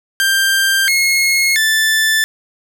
sawtooth tone with pitch steps, 1582 / 2163 / 1760 Hz, G6 / C#7 / A6, +15 / -43 / 0 cents, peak -8 dBFS, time 0.2-2.24 s, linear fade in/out 0 ms, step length 680 ms, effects none

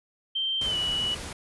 sine tone with pitch glide, 3136 to 2943 Hz, G7 to F#7, 0 to -10 cents, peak -25 dBFS, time 0.35-1.15 s, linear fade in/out 10 ms, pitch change -110 cents, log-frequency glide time 0.65-0.76 s
pink noise, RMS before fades -37 dBFS, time 0.61-1.33 s, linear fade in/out 5 ms
effects resampled to 24000 Hz

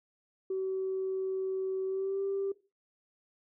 sine tone with pitch glide, 380 to 392.9 Hz, F#4 to G4, +46 to +4 cents, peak -29 dBFS, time 0.5-2.52 s, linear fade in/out 5 ms, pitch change +58 cents, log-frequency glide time 1.86-2.22 s, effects noise-tail reverb RT60 0.3 s tail -19 dB re dry + tanh soft clip ceiling -25 dBFS

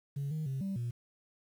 sine tone with pitch steps, 140.6 / 155.9 / 134 / 194.6 / 119.7 Hz, C#3 / D#3 / C3 / G3 / A#2, +25 / +4 / +42 / -12 / +46 cents, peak -31 dBFS, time 0.16-0.91 s, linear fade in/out 10 ms, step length 150 ms, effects tanh soft clip ceiling -31 dBFS + 10-bit

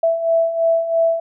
sine beating tone pair, 659.3 / 662.3 Hz, E5 / E5, 0 / +8 cents, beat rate 3 Hz, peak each -21 / -15 dBFS, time 0.03-1.2 s, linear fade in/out 5 ms, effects none

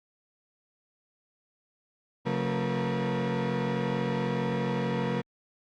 35% pulse tone cluster, 135.7 / 180.5 / 224.7 / 481.5 Hz, C#3 / F#3 / A3 / B4, -36 / -43 / +37 / -44 cents, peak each -31 dBFS, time 2.25-5.22 s, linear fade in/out 20 ms, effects low-pass 3000 Hz 12 dB/octave + Opus 48 kbps

